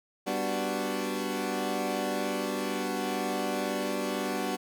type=chord; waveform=20% pulse; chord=G major seventh; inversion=none; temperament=equal; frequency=196 / 246.9 / 293.7 / 370 Hz; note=G3 / B3 / D4 / F#4; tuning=0 / 0 / 0 / 0 cents; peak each=-30 dBFS; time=0.26-4.57 s; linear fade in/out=20 ms; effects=none